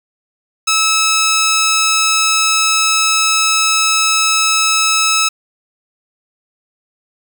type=tone; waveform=10% pulse; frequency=1300 Hz; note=E6; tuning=24 cents flat; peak=-3 dBFS; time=0.67-5.29 s; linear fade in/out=10 ms; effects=none